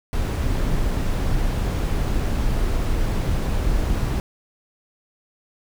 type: noise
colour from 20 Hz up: brown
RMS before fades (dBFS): -21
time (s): 0.13-4.2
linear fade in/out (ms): 0
effects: none